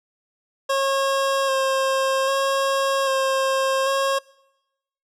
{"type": "tone with vibrato", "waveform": "25% pulse", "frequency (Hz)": 539, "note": "C#5", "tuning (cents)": -49, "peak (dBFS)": -15, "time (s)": [0.69, 4.19], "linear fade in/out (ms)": 10, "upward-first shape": "square", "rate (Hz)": 0.63, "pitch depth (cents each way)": 16, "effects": ["noise-tail reverb RT60 0.9 s tail -24 dB re dry", "low-pass 10000 Hz 12 dB/octave"]}